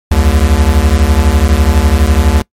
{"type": "beating tone pair", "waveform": "square", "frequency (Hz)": [66.9, 78.9], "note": ["C2", "D#2"], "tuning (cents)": [39, 25], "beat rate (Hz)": 12, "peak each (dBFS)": -10, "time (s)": [0.11, 2.42], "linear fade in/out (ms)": 5, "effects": ["noise-tail reverb RT60 0.1 s tail -23 dB re dry", "MP3 64 kbps"]}